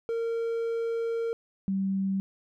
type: tone pair in turn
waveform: triangle / sine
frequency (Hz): 460.1 / 193.45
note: A#4 / G3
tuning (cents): -23 / -23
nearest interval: octave + minor third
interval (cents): 1500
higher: first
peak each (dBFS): -25 / -25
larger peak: neither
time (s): 0.09-1.33 / 1.68-2.2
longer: first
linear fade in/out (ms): 0
effects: none